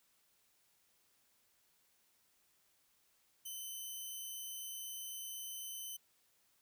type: tone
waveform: 5% pulse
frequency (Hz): 3046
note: F#7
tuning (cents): +50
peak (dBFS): -35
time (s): 3.45-5.97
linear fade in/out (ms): 10
effects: white hiss -74 dBFS RMS until 6.61 s